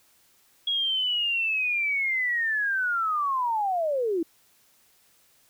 sine linear sweep, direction down, 3322 to 313.6 Hz, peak -23 dBFS, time 0.67-4.23 s, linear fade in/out 5 ms, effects white hiss -62 dBFS RMS until 5.49 s

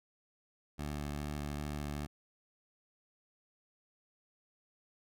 15% pulse tone with vibrato, 73.42 Hz, D2, in tune, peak -31 dBFS, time 0.78-2.07 s, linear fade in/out 20 ms, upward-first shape square, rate 2.5 Hz, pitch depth 11 cents each way, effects none

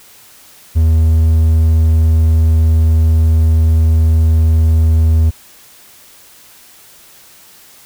triangle tone, 80.2 Hz, E2, 47 cents flat, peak -5 dBFS, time 0.75-5.31 s, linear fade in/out 20 ms, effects white hiss -42 dBFS RMS until 7.85 s

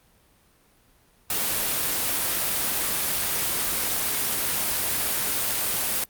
white noise, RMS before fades -25 dBFS, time 1.3-6.04 s, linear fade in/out 2 ms, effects pink hiss -60 dBFS RMS until 6.09 s + Opus 32 kbps

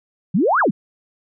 sine exponential two-way sweep, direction up then down, 155.56 to 1699 to 155.56 Hz, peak -13 dBFS, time 0.34-0.71 s, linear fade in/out 10 ms, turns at 0.6 s, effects none

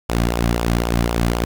sawtooth tone with flanger, 58.27 Hz, A#1, in tune, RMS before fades -19 dBFS, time 0.09-1.45 s, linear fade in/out 5 ms, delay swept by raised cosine 0.47 to 2.27 ms, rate 3.9 Hz, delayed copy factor -0.6, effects 7-bit

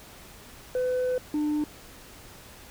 sine tone pair in turn, 504 / 299.7 Hz, B4 / D4, +35 / +35 cents, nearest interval major sixth, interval 900 cents, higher first, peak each -21 / -21 dBFS, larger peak neither, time 0.75-1.18 / 1.34-1.64 s, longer first, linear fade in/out 2 ms, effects tanh soft clip ceiling -23 dBFS + pink hiss -48 dBFS RMS until 2.7 s

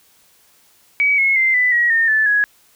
sine tone with pitch steps, 2273 / 2175 / 2082 / 1992.5 / 1906.9 / 1825 / 1746.7 / 1671.6 Hz, C#7 / C#7 / C7 / B6 / A#6 / A#6 / A6 / G#6, +43 / -33 / -9 / +15 / +39 / -37 / -13 / +11 cents, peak -12 dBFS, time 1-2.44 s, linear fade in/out 0 ms, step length 180 ms, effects white hiss -54 dBFS RMS until 2.75 s

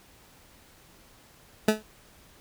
20% pulse tone with exponential decay, 215.5 Hz, A3, 36 cents flat, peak -11 dBFS, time 1.68-1.83 s, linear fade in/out 5 ms, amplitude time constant 32 ms, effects pink hiss -56 dBFS RMS until 2.4 s

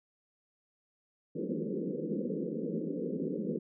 pink band-pass noise, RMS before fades -35 dBFS, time 1.35-3.59 s, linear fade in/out 10 ms, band 160 to 520 Hz, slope 96 dB/octave, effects none

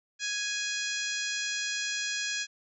harmonic tone with a mistuned harmonic, 830.6 Hz, G#5, in tune, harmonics 2 / 3 / 4 / 5 / 6 / 7 / 8 / 9, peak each -35 / -37 / -38 / -39 / -40 / -40 / -41 / -42 dBFS, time 0.19-2.47 s, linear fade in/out 50 ms, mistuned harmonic 9, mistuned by -51 cents, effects none

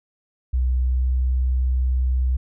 sine tone with pitch glide, 63 to 63.58 Hz, B1 to C2, +35 to -49 cents, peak -17 dBFS, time 0.53-2.37 s, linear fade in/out 10 ms, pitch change +16 cents, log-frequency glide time 0.85-1.08 s, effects none

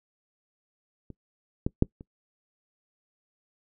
clicks, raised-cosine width 3 ms, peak -29 / -13 / -6 / -30 dBFS, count 4, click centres 1.103 / 1.665 / 1.824 / 2.009 s, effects noise-tail reverb RT60 0.1 s tail -23 dB re dry

